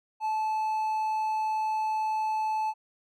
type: tone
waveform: triangle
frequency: 869 Hz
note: A5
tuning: 22 cents flat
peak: -24 dBFS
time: 0.2-2.74 s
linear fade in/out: 50 ms
effects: none